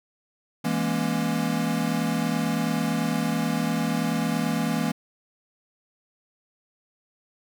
square chord, A# half-diminished seventh, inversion second, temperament equal with one note detuned, 164.81 / 207.7 / 236.7 / 277.2 Hz, E3 / G#3 / A#3 / C#4, 0 / 0 / +27 / 0 cents, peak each -29 / -30 / -28 / -32 dBFS, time 0.64-4.92 s, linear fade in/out 10 ms, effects none

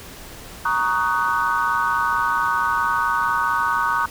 sine chord, D# minor seventh, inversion second, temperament just, 933.4 / 1120.1 / 1244.5 / 1493.4 Hz, A#5 / C#6 / D#6 / F#6, +2 / +18 / 0 / +16 cents, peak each -23 dBFS, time 0.65-4.06 s, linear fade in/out 5 ms, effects tanh soft clip ceiling -7 dBFS + pink hiss -39 dBFS RMS until 4.1 s

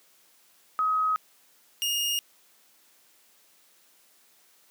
sine / sawtooth tone pair in turn, 1267 / 2844 Hz, D#6 / F7, +31 / +31 cents, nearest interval octave + major second, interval 1400 cents, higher second, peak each -22 dBFS, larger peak neither, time 0.79-1.16 / 1.82-2.19 s, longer neither, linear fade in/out 0 ms, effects white hiss -61 dBFS RMS until 4.7 s + high-pass 200 Hz 12 dB/octave

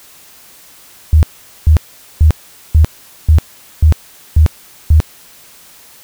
sine tone bursts, 77.78 Hz, D#2, in tune, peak -3 dBFS, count 8, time 1.13-5.002 s, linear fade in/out 0 ms, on 99 ms, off 440 ms, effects white hiss -41 dBFS RMS until 6.03 s

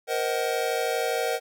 square chord, C half-diminished seventh, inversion third, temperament just, 470.9 / 523.3 / 627.9 / 753.5 Hz, Bb4 / C5 / Eb5 / Gb5, +18 / 0 / +16 / +31 cents, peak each -29 / -32 / -32 / -31 dBFS, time 0.07-1.4 s, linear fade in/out 50 ms, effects none

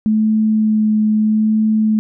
sine tone with vibrato, 215.9 Hz, A3, 33 cents flat, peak -11 dBFS, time 0.06-1.99 s, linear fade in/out 0 ms, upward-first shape sine, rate 0.78 Hz, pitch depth 12 cents each way, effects none

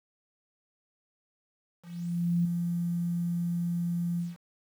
sine tone with ADSR envelope, 172.4 Hz, F3, 22 cents flat, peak -22 dBFS, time 1.82-4.37 s, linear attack 630 ms, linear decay 5 ms, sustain -5 dB, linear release 180 ms, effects 9-bit

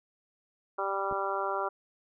harmonic tone, 196 Hz, G3, in tune, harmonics 2 / 3 / 4 / 5 / 6 / 7, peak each -36 / -36 / -36 / -36 / -36 / -36 dBFS, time 0.78-1.69 s, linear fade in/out 10 ms
clicks, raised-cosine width 2 ms, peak -30 / -29 dBFS, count 2, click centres 1.113 / 1.125 s
effects none

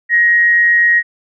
sine tone with amplitude modulation, 1886 Hz, A#6, 20 cents sharp, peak -6 dBFS, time 0.09-1.03 s, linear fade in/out 50 ms, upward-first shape sine, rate 180 Hz, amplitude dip 35%, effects none

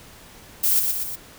violet noise with echo, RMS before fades -19 dBFS, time 0.63-0.8 s, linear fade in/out 10 ms, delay 120 ms, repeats 3, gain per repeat -4 dB, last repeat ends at 1.16 s, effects pink hiss -46 dBFS RMS until 1.38 s

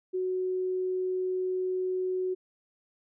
sine tone, 370 Hz, F#4, in tune, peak -27 dBFS, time 0.13-2.35 s, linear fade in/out 20 ms, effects none

